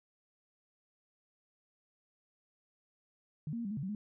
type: tone with pitch steps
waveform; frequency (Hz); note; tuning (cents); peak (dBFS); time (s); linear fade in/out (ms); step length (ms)
sine; 151.7 / 232.2 / 234.4 / 197.7 / 216.2 / 139.6 / 189.3 / 210.1; D#3 / A#3 / A#3 / G3 / A3 / C#3 / F#3 / G#3; -44 / -7 / +10 / +15 / -30 / +13 / +40 / +20; -35; 3.47-3.95; 2; 60
effects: none